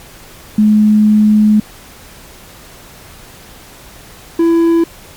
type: tone pair in turn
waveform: sine / triangle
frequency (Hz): 212.5 / 333.9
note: G#3 / E4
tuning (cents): +40 / +22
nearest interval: minor sixth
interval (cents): 782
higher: second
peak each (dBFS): -5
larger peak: neither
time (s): 0.58-1.6 / 4.39-4.84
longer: first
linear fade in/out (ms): 5
effects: pink hiss -37 dBFS RMS until 5.16 s + MP3 96 kbps